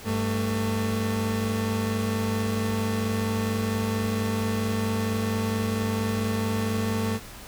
30% pulse tone pair together, 99.5 / 223.4 Hz, G2 / A3, +26 / +27 cents, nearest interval octave + major second, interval 1401 cents, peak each -25 / -24 dBFS, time 0.04-7.2 s, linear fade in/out 50 ms, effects pink hiss -43 dBFS RMS until 7.47 s

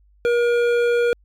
triangle tone with hard clipping, 476.7 Hz, A#4, 39 cents sharp, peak -17 dBFS, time 0.25-1.13 s, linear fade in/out 0 ms, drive 15 dB, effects added 50 Hz sine -52 dBFS peak until 1.24 s + MP3 96 kbps

